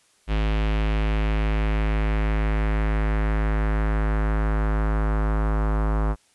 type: tone with low-pass filter sweep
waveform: square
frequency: 53 Hz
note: G#1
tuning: 36 cents sharp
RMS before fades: -22 dBFS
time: 0.27-6.16 s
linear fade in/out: 50 ms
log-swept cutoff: 3000 to 1200 Hz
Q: 1.9
effects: white hiss -61 dBFS RMS until 6.34 s + resampled to 24000 Hz